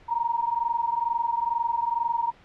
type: tone pair together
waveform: sine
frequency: 926 / 948.2 Hz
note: A#5 / A#5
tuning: -12 / +29 cents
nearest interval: unison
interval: 41 cents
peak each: -26 dBFS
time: 0.08-2.32 s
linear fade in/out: 20 ms
effects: pink hiss -54 dBFS RMS until 2.44 s + low-pass 3000 Hz 12 dB/octave